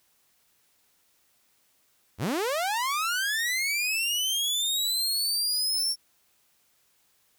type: linear sweep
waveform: sawtooth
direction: up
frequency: 69.4 to 5510 Hz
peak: -22 dBFS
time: 2.18-5.96 s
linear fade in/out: 50 ms
effects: white hiss -67 dBFS RMS until 7.38 s